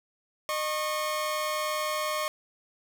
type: tone pair together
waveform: sawtooth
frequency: 611 / 1091.8 Hz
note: D#5 / C#6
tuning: -32 / -27 cents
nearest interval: minor seventh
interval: 1005 cents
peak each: -27 dBFS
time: 0.49-2.28 s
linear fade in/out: 0 ms
effects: none